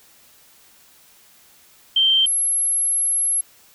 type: tone pair in turn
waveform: sine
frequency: 3136 / 11085 Hz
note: G7 / F9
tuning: 0 / -14 cents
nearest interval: octave + minor seventh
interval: 2186 cents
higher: second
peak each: -13 / -17 dBFS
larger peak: first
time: 1.96-2.26 / 2.26-3.41 s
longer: second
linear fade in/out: 5 ms
effects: white hiss -52 dBFS RMS until 3.74 s